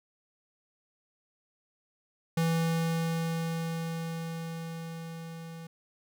square tone with level ramp, 164.81 Hz, E3, in tune, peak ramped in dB -25 to -42 dBFS, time 2.37-5.67 s, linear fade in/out 5 ms, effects none

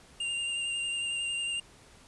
square tone with vibrato, 2794 Hz, F7, in tune, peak -31 dBFS, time 0.2-1.6 s, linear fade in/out 5 ms, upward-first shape sine, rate 11 Hz, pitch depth 18 cents each way, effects pink hiss -56 dBFS RMS until 2.07 s + resampled to 24000 Hz

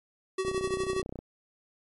square tone with tremolo, 378.7 Hz, F#4, 40 cents sharp, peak -26 dBFS, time 0.38-1.02 s, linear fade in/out 5 ms, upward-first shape triangle, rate 12 Hz, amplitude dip 75%
click train, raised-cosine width 2 ms, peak -24 dBFS, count 24, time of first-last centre 0.45-1.19 s, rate 31.1 Hz
effects MP3 48 kbps

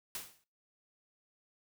white noise with exponential decay, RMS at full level -38 dBFS, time 0.15-0.44 s, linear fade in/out 2 ms, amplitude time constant 62 ms, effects noise-tail reverb RT60 0.3 s tail -18 dB re dry

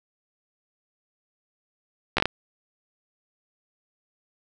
slowing click train, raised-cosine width 0.3 ms, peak -5 dBFS, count 5, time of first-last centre 2.17-2.256 s, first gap 13 ms, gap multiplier 1.35, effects none

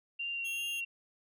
sine tone with vibrato, 2765 Hz, F7, 18 cents flat, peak -34 dBFS, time 0.19-0.85 s, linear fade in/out 10 ms, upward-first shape sine, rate 2.6 Hz, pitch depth 14 cents each way
15% pulse tone, 3241 Hz, G#7, 43 cents flat, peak -35 dBFS, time 0.44-0.81 s, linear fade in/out 20 ms
effects none

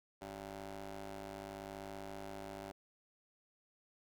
15% pulse ring-modulated tone, 100.8 Hz, G2, 49 cents sharp, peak -36 dBFS, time 0.21-2.72 s, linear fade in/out 10 ms, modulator 481 Hz, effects none

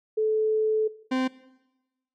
sine / 40% pulse tone pair in turn, 434.6 / 259 Hz, A4 / C4, -21 / -17 cents, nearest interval major sixth, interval 896 cents, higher first, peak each -21 / -22 dBFS, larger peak first, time 0.17-0.88 / 1.11-1.28 s, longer first, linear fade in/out 10 ms, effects noise-tail reverb RT60 1.0 s tail -19 dB re dry + low-pass 4000 Hz 12 dB/octave

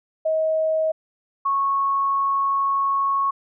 sine tone pair in turn, 634 / 1101.9 Hz, D#5 / C#6, +32 / -11 cents, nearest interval minor seventh, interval 957 cents, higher second, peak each -18 dBFS, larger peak neither, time 0.25-0.92 / 1.45-3.31 s, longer second, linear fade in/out 10 ms, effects none

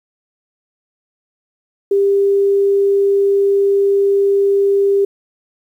sine tone, 397.6 Hz, G4, 25 cents sharp, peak -10 dBFS, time 1.91-5.05 s, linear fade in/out 5 ms, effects 8-bit

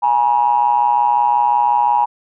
triangle ring-modulated tone, 62.8 Hz, B1, 30 cents sharp, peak -6 dBFS, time 0.02-2.06 s, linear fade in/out 20 ms, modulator 895 Hz, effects tanh soft clip ceiling -2 dBFS

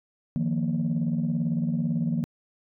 sine chord, Eb suspended second, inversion none, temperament equal with one note detuned, 155.56 / 173.61 / 233.1 Hz, Eb3 / F3 / Bb3, 0 / -10 / 0 cents, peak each -27 / -27 / -26 dBFS, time 0.36-2.24 s, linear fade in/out 0 ms, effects tanh soft clip ceiling -18 dBFS

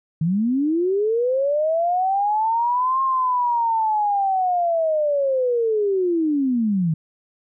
sine linear two-way sweep, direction up then down, 152 to 1071 to 152 Hz, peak -17 dBFS, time 0.21-6.94 s, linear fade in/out 5 ms, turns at 3.02 s, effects none

